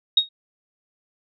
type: tone with exponential decay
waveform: sine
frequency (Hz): 3751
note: A#7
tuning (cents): +10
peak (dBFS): -9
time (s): 0.17-0.29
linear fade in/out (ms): 5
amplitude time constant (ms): 24
effects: none